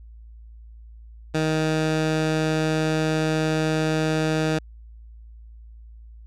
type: tone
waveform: 15% pulse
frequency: 156.9 Hz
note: D#3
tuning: 15 cents sharp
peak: -14 dBFS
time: 1.34-4.59 s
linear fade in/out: 10 ms
effects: added 56 Hz sine -41 dBFS peak until 6.26 s + low-pass 7000 Hz 12 dB/octave